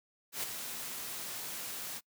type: noise with ADSR envelope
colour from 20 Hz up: white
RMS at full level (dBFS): -34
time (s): 0.32-2.01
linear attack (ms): 110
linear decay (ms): 15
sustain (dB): -7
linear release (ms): 41
effects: noise-tail reverb RT60 0.1 s tail -25 dB re dry + high-pass 100 Hz 12 dB/octave